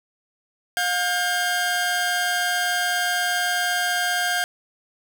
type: tone pair together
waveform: sawtooth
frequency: 713.2 / 1601 Hz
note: F5 / G6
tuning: +36 / +36 cents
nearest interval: octave + major second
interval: 1400 cents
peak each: -21 / -19 dBFS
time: 0.77-4.44 s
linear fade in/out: 0 ms
effects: none